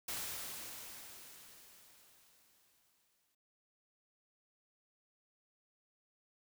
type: noise with exponential decay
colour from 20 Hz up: white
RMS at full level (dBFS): -40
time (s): 0.08-3.35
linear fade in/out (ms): 5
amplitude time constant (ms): 710
effects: none

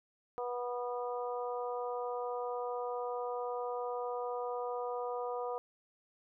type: harmonic tone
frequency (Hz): 244.5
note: B3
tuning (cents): -17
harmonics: 2 / 3 / 4 / 5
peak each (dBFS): -37 / -41 / -43 / -45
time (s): 0.38-5.58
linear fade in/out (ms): 0
effects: none

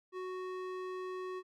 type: tone with band-pass filter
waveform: square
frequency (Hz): 370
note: F#4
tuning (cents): 0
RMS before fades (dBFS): -41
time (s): 0.12-1.43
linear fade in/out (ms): 50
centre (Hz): 780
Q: 0.78
effects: none

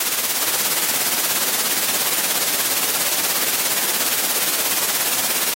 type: noise with tremolo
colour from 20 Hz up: white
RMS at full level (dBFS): -18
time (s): 0-5.54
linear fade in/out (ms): 5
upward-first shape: sine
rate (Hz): 17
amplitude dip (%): 45
effects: high-pass 200 Hz 12 dB/octave + AAC 48 kbps

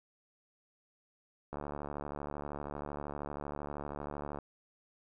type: click train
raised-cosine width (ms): 1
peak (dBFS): -26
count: 209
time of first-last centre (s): 1.53-4.387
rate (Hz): 72.8
effects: none

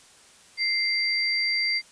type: tone pair together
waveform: sine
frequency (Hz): 2093 / 4699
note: C7 / D8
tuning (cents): 0 / 0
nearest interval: octave + major second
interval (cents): 1400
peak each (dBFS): -25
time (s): 0.57-1.82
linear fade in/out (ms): 50
effects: white hiss -53 dBFS RMS until 1.91 s + resampled to 22050 Hz

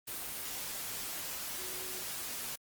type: tone in noise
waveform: sine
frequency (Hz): 370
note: F#4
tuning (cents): 0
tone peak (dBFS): -50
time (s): 1.58-2.03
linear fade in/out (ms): 10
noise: white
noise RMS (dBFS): -40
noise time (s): 0.07-2.56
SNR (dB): -13
effects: Opus 24 kbps

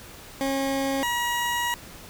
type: tone pair in turn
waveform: 20% pulse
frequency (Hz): 271.8 / 958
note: C#4 / A#5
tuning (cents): -34 / +47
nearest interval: octave + minor seventh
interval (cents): 2181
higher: second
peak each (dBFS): -19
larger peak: neither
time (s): 0.41-1.03 / 1.03-1.74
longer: second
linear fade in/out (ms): 0
effects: pink hiss -44 dBFS RMS until 2.09 s

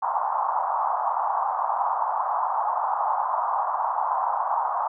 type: band-pass noise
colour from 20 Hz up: pink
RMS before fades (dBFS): -25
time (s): 0.02-4.88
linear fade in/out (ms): 10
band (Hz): 760 to 1100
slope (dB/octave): 48
effects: none

